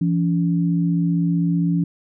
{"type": "tone pair together", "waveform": "sine", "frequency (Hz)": [169.4, 284.9], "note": ["E3", "C#4"], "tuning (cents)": [48, 48], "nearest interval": "major sixth", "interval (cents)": 900, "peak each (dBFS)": [-17, -23], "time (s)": [0.01, 1.84], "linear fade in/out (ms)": 5, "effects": []}